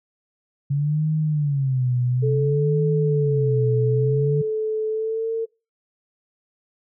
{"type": "tone with vibrato", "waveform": "sine", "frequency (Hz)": 138.8, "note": "C#3", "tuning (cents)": 3, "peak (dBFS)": -18, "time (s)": [0.7, 4.42], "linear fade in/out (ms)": 10, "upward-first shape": "sine", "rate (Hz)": 0.57, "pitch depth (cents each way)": 200}
{"type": "tone with pitch glide", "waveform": "sine", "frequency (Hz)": [434.8, 451.7], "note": ["A4", "A4"], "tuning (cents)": [-21, 45], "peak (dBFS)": -21, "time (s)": [2.22, 5.46], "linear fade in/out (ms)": 20, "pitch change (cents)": 66, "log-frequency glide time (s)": [4.89, 5.29]}
{"effects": ["noise-tail reverb RT60 0.3 s tail -23 dB re dry"]}